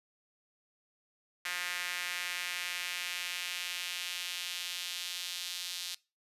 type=tone with high-pass filter sweep; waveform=sawtooth; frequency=177.9 Hz; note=F3; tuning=32 cents sharp; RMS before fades=-38 dBFS; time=1.45-5.95 s; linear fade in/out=5 ms; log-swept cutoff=1900 to 3800 Hz; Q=1.8; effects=noise-tail reverb RT60 0.3 s tail -23 dB re dry + resampled to 32000 Hz